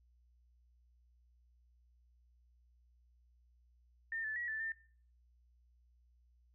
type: tone with pitch steps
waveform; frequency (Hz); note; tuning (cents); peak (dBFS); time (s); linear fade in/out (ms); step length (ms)
sine; 1812 / 1745 / 1918 / 1758 / 1798; A#6 / A6 / A#6 / A6 / A6; -50 / -15 / +49 / -2 / +37; -37; 4.12-4.72; 2; 120
effects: noise-tail reverb RT60 0.5 s tail -20 dB re dry + added 60 Hz sine -66 dBFS peak until 6.54 s